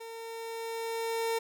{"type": "tone with level ramp", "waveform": "30% pulse", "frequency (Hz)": 455.7, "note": "A#4", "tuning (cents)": -39, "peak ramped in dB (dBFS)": [-39, -25], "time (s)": [0, 1.39], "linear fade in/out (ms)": 10, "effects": []}